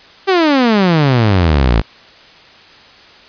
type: exponential sweep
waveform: sawtooth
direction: down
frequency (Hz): 397.5 to 51.7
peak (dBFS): -5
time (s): 0.27-1.82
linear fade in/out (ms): 20
effects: white hiss -41 dBFS RMS until 3.28 s + resampled to 11025 Hz